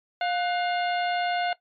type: harmonic tone with a mistuned harmonic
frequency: 707 Hz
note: F5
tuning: 21 cents sharp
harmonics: 1 / 2 / 3 / 4 / 5 / 6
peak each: -25 / -31 / -35 / -37 / -39 / -41 dBFS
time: 0.21-1.53 s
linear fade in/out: 2 ms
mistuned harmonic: 2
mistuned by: +89 cents
effects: noise-tail reverb RT60 0.1 s tail -17 dB re dry + MP3 64 kbps